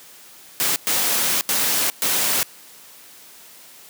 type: noise bursts at uneven times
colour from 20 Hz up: white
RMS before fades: -20 dBFS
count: 4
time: 0.6-0.76 / 0.87-1.41 / 1.49-1.9 / 2.02-2.43 s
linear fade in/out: 0 ms
effects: white hiss -45 dBFS RMS until 3.89 s + high-pass 150 Hz 12 dB/octave